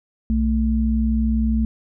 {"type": "tone pair together", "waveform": "sine", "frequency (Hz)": [62.27, 221.9], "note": ["B1", "A3"], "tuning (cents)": [15, 15], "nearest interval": "octave + minor seventh", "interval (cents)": 2200, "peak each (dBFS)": -19, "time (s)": [0.3, 1.65], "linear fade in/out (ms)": 0, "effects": []}